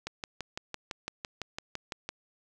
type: click train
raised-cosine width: 0.2 ms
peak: -18 dBFS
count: 13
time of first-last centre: 0.07-2.09 s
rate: 5.94 Hz
effects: none